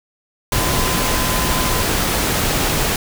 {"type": "tone in noise", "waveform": "sine", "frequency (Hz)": 1020, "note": "C6", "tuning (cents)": -44, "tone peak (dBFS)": -26, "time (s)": [0.52, 1.82], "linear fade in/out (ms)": 2, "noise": "pink", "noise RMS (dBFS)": -18, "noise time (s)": [0.52, 2.96], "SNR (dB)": -11, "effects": []}